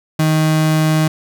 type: tone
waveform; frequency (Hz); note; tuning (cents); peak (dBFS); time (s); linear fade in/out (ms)
35% pulse; 156.6; D#3; +11; -10; 0.19-1.08; 5
effects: none